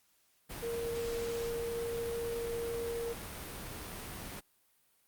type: tone in noise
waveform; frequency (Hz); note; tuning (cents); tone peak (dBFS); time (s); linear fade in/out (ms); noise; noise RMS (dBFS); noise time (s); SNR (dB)
sine; 466.2; A#4; 0; -34; 0.62-3.14; 20; pink; -43; 0.49-4.41; +6
effects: white hiss -71 dBFS RMS until 5.07 s + Opus 48 kbps